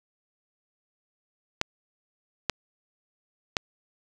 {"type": "clicks", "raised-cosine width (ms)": 0.2, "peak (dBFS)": -6, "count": 3, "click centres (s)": [1.614, 2.497, 3.568], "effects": []}